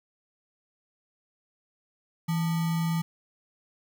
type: tone with sample-and-hold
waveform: sine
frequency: 164.81 Hz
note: E3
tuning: in tune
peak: -24 dBFS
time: 2.28-3.02 s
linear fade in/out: 10 ms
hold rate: 1050 Hz
effects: none

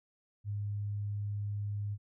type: tone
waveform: sine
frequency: 102.7 Hz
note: G#2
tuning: 19 cents flat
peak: -33 dBFS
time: 0.44-1.98 s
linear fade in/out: 50 ms
effects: none

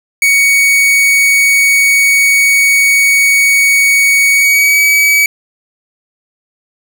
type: tone with pitch glide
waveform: 45% pulse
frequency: 2237 to 2277 Hz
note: C#7 to C#7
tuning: +15 to +46 cents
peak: -6 dBFS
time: 0.22-5.26 s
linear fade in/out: 2 ms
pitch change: +31 cents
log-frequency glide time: 4.32-4.82 s
effects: 7-bit

